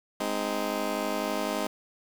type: chord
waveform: 15% pulse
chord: Ab major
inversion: none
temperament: just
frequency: 207.7 / 259.6 / 311.5 Hz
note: Ab3 / C4 / Eb4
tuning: 0 / -13 / +2 cents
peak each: -27 dBFS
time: 0.2-1.67 s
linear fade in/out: 5 ms
effects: 8-bit